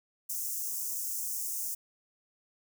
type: high-pass noise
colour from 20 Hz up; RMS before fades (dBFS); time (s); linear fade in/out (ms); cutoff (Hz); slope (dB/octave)
white; -35; 0.29-1.75; 10; 5800; 48
effects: none

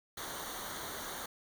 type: noise with comb filter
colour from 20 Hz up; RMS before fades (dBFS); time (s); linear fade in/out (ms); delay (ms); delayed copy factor
pink; -42; 0.17-1.26; 5; 0.39; -0.75
effects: none

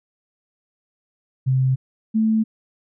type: tone pair in turn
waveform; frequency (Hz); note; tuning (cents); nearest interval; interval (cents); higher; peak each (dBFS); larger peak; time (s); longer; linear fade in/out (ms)
sine; 130.81 / 220; C3 / A3; 0 / 0; major sixth; 900; second; -15 / -15; neither; 1.46-1.76 / 2.14-2.44; neither; 20
effects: none

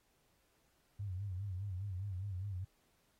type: tone with vibrato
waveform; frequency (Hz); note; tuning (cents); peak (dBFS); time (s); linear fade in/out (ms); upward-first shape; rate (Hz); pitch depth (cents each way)
sine; 96; G2; -36; -38; 0.99-2.65; 10; sine; 4.9; 120
effects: pink hiss -75 dBFS RMS until 3.19 s + AAC 48 kbps

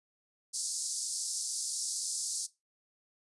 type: band-pass noise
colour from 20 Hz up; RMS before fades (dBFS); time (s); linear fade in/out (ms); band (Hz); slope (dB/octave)
white; -36; 0.53-2.47; 20; 4600 to 9900; 48
effects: noise-tail reverb RT60 0.2 s tail -17 dB re dry + resampled to 24000 Hz

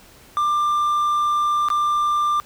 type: tone with dropouts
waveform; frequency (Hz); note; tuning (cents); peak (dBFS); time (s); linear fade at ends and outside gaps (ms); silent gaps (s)
triangle; 1189; D6; +21; -15; 0.37-2.4; 0; 1.686-1.702
effects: pink hiss -48 dBFS RMS until 2.45 s

